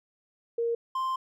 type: tone pair in turn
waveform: sine / triangle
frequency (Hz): 466.2 / 1046.6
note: A#4 / C6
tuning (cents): 0 / 0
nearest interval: octave + major second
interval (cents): 1400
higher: second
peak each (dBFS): -25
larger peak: neither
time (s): 0.58-0.75 / 0.95-1.16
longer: second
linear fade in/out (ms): 5
effects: none